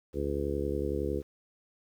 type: harmonic tone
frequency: 70.9 Hz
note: C#2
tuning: 40 cents sharp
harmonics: 1 / 2 / 3 / 4 / 5 / 6 / 7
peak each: -35 / -40 / -41 / -38 / -35 / -35 / -37 dBFS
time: 0.13-1.23 s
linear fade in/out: 50 ms
effects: 10-bit